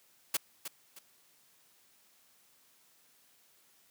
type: noise with echo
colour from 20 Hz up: white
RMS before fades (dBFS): -30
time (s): 0.34-0.37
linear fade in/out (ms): 5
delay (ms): 310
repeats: 2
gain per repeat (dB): -10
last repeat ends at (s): 0.99
effects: white hiss -66 dBFS RMS until 3.9 s + high-pass 100 Hz 12 dB/octave